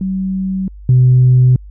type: tone pair in turn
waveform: sine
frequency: 190 / 126.81 Hz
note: F#3 / B2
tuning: +46 / +46 cents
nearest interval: perfect fifth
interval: 700 cents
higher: first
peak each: -15 / -4 dBFS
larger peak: second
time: 0.01-0.68 / 0.89-1.56 s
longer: neither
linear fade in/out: 2 ms
effects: tanh soft clip ceiling -2 dBFS + added 50 Hz sine -31 dBFS peak until 1.7 s